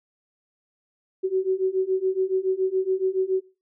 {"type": "beating tone pair", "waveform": "sine", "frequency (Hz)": [373.6, 380.7], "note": ["F#4", "F#4"], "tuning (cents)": [17, 49], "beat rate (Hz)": 7.1, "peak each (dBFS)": [-24, -23], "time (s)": [1.23, 3.41], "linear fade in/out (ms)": 20, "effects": ["noise-tail reverb RT60 0.3 s tail -20 dB re dry"]}